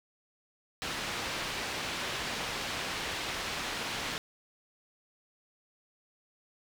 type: low-pass noise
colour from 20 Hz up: white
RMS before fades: -36 dBFS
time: 0.82-4.18 s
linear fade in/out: 0 ms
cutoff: 3600 Hz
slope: 12 dB/octave
effects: none